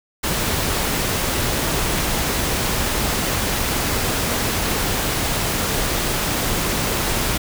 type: noise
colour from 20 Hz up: pink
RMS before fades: -21 dBFS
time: 0.23-7.38 s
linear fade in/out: 10 ms
effects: none